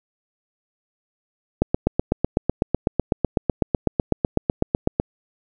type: click train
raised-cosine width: 2 ms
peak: -3 dBFS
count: 28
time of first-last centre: 1.62-4.999 s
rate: 7.99 Hz
effects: none